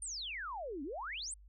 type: exponential two-way sweep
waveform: sine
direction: down then up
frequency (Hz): 9370 to 261.6 to 9370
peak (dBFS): -39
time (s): 0.02-1.34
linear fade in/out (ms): 2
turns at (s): 0.83
effects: added 50 Hz sine -55 dBFS peak until 1.48 s